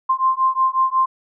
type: beating tone pair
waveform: sine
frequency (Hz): 1046.5 / 1052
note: C6 / C6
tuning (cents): 0 / +9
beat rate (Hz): 5.5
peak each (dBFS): -18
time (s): 0.09-1.06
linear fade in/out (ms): 10
effects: none